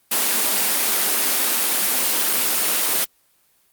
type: high-pass noise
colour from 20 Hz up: white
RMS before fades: -19 dBFS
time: 0.11-3.05 s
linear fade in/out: 10 ms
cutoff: 190 Hz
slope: 96 dB/octave
effects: white hiss -61 dBFS RMS until 3.72 s + Opus 24 kbps